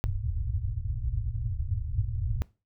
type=low-pass noise; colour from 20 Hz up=white; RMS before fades=-30 dBFS; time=0.04-2.42 s; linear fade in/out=0 ms; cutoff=120 Hz; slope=96 dB/octave; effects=noise-tail reverb RT60 0.3 s tail -21 dB re dry